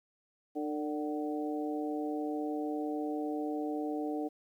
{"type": "harmonic tone with a mistuned harmonic", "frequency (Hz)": 150.5, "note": "D3", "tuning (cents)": 43, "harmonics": [2, 3, 4, 5], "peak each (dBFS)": [-34, -39, -43, -41], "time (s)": [0.55, 4.29], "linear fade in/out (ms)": 20, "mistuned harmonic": 4, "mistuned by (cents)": -39, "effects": ["11-bit"]}